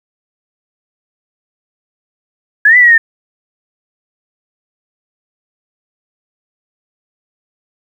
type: exponential two-way sweep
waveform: sine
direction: up then down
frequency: 1650 to 2011 to 1794 Hz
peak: -3 dBFS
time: 2.65-2.98 s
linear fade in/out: 5 ms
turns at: 2.77 s
effects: 7-bit